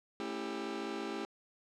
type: chord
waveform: sawtooth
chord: A dominant seventh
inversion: none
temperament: just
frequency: 220 / 275 / 330 / 396 Hz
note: A3 / C#4 / E4 / G4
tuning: 0 / -14 / +2 / +18 cents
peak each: -40 / -40 / -38 / -37 dBFS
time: 0.2-1.25 s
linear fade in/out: 0 ms
effects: low-pass 5000 Hz 12 dB/octave